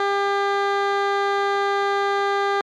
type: tone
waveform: 15% pulse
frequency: 400 Hz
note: G4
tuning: 35 cents sharp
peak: -12 dBFS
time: 0-2.61 s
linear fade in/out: 2 ms
effects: low-pass 3000 Hz 12 dB/octave + MP3 96 kbps